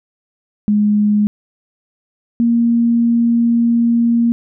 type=tone pair in turn; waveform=sine; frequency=208.6 / 234.1 Hz; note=G#3 / A#3; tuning=+8 / +8 cents; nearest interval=major second; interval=200 cents; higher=second; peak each=-10 dBFS; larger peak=neither; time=0.68-1.27 / 2.4-4.32 s; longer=second; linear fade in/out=0 ms; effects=none